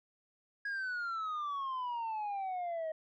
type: exponential sweep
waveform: sine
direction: down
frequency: 1661.2 to 625 Hz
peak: -32 dBFS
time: 0.65-2.92 s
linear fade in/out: 5 ms
effects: tanh soft clip ceiling -34 dBFS